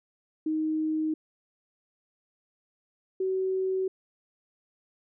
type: tone pair in turn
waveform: sine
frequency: 312.6 / 377.7 Hz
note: D#4 / F#4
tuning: +8 / +36 cents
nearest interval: minor third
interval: 328 cents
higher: second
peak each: -25 dBFS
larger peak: neither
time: 0.46-1.14 / 3.2-3.88 s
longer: neither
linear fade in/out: 5 ms
effects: none